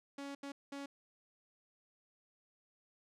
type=tone bursts at uneven times; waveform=sawtooth; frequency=279.8 Hz; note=C#4; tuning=16 cents sharp; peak=-39 dBFS; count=3; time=0.18-0.35 / 0.43-0.52 / 0.72-0.86 s; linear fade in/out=5 ms; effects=low-pass 8000 Hz 12 dB/octave